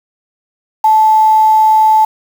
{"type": "tone with quantisation", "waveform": "sine", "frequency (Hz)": 871, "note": "A5", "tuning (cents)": -18, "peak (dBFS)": -5, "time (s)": [0.84, 2.05], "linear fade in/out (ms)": 5, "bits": 5, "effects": []}